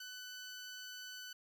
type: tone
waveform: 15% pulse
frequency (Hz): 1499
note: F#6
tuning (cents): +22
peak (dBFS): -40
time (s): 0-1.33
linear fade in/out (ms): 5
effects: none